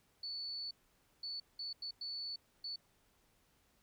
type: tone bursts at uneven times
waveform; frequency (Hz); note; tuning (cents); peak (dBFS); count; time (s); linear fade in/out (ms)
sine; 4461; C#8; +10; -40; 6; 0.23-0.71 / 1.23-1.4 / 1.59-1.73 / 1.82-1.91 / 2.01-2.36 / 2.64-2.76; 5
effects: pink hiss -73 dBFS RMS until 3.82 s